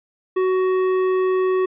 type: tone with tanh clipping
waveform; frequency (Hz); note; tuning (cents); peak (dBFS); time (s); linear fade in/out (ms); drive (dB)
sine; 372.9; F#4; +14; -18; 0.36-1.66; 10; 12
effects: resampled to 8000 Hz